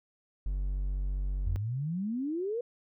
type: tone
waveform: triangle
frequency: 47.53 Hz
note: F#1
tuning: 47 cents sharp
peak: -27 dBFS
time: 0.46-1.56 s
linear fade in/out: 0 ms
type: exponential sweep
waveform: sine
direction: up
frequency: 81.5 to 493.9 Hz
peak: -30 dBFS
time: 1.46-2.61 s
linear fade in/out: 5 ms
effects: none